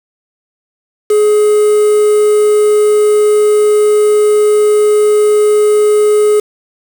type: tone with quantisation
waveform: triangle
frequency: 420.9 Hz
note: G#4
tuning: 23 cents sharp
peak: -4 dBFS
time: 1.1-6.4 s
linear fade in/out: 5 ms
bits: 4
effects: none